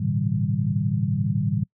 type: tone cluster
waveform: sine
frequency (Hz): 105.7 / 117.3 / 139.5 / 157.8 / 194.7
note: G#2 / A#2 / C#3 / D#3 / G3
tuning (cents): +31 / +11 / +11 / +25 / -12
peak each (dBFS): -27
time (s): 0-1.64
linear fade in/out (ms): 10
effects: noise-tail reverb RT60 0.1 s tail -26 dB re dry